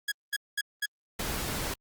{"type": "tone bursts", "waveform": "sawtooth", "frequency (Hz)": 1663, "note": "G#6", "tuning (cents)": 2, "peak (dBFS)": -24, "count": 4, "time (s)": [0.08, 0.858], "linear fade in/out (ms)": 5, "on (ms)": 37, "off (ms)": 210}
{"type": "noise", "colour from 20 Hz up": "pink", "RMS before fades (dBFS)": -33, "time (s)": [1.19, 1.74], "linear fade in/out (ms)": 5}
{"effects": ["Opus 24 kbps"]}